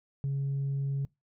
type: tone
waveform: sine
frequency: 138.3 Hz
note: C#3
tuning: 4 cents flat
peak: -26 dBFS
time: 0.24-1.05 s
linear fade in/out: 0 ms
effects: noise-tail reverb RT60 0.2 s tail -24 dB re dry + tanh soft clip ceiling -26 dBFS

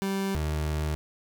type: tone pair in turn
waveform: 30% pulse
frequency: 194.7 / 76.51 Hz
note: G3 / D#2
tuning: -12 / -29 cents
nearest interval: octave + major third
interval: 1617 cents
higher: first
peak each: -24 dBFS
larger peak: neither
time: 0.02-0.35 / 0.35-0.95 s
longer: second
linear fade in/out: 0 ms
effects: none

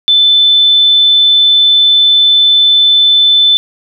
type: tone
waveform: sine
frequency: 3520 Hz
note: A7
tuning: in tune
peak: -4 dBFS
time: 0.08-3.57 s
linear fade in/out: 0 ms
effects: none

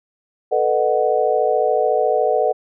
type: chord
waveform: sine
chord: B dominant seventh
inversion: third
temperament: equal with one note detuned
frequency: 440 / 493.9 / 610.2 / 740 Hz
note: A4 / B4 / D#5 / F#5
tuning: 0 / 0 / -34 / 0 cents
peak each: -20 dBFS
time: 0.51-2.53 s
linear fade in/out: 20 ms
effects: none

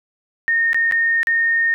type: tone with dropouts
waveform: sine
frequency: 1838 Hz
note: A#6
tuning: 25 cents flat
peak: -14 dBFS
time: 0.48-1.74 s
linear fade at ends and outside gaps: 0 ms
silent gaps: 0.731-0.745 / 0.912-0.922 / 1.231-1.271 s
effects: none

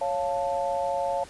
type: chord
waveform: sine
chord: Db augmented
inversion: none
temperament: equal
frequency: 554.4 / 698.5 / 880 Hz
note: Db5 / F5 / A5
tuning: 0 / 0 / 0 cents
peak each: -28 / -29 / -30 dBFS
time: 0.01-1.24 s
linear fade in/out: 5 ms
effects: pink hiss -47 dBFS RMS until 1.29 s + resampled to 24000 Hz

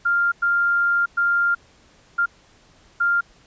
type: tone bursts at uneven times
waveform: sine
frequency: 1396.9 Hz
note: F6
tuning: in tune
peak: -16 dBFS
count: 5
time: 0.05-0.32 / 0.42-1.06 / 1.17-1.55 / 2.18-2.26 / 3-3.21 s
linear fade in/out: 10 ms
effects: pink hiss -54 dBFS RMS until 3.46 s + resampled to 16000 Hz

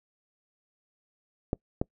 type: clicks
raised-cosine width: 2 ms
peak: -13 dBFS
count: 2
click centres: 1.531 / 1.815 s
effects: noise-tail reverb RT60 0.1 s tail -26 dB re dry

